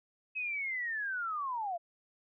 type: linear sweep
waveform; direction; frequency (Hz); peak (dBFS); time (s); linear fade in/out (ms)
sine; down; 2570 to 659.3; -33; 0.35-1.78; 20
effects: none